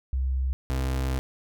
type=tone pair in turn; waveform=sine / 35% pulse; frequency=65.41 / 65.41 Hz; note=C2 / C2; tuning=0 / 0 cents; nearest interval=unison; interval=0 cents; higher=neither; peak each=-23 dBFS; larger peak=neither; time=0.13-0.53 / 0.7-1.19 s; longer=second; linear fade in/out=0 ms; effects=none